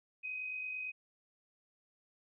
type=tone with amplitude modulation; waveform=sine; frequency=2514 Hz; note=D#7; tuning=17 cents sharp; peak=-36 dBFS; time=0.23-0.92 s; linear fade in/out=20 ms; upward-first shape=sine; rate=48.8 Hz; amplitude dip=40%; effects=none